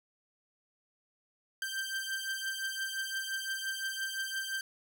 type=beating tone pair; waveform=sawtooth; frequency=1566 / 1571.8 Hz; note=G6 / G6; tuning=-2 / +4 cents; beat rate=5.8 Hz; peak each=-33 / -35 dBFS; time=1.62-4.61 s; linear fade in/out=2 ms; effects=none